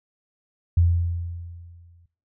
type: tone with exponential decay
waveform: sine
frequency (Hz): 85.7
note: F2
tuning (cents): -32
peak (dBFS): -13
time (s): 0.77-2.06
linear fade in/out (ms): 5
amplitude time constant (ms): 280
effects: noise-tail reverb RT60 0.4 s tail -18 dB re dry